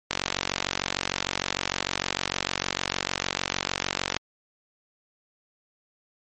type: click train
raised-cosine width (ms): 0.2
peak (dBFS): -6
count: 190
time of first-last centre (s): 0.11-4.166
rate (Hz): 46.6
effects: MP3 32 kbps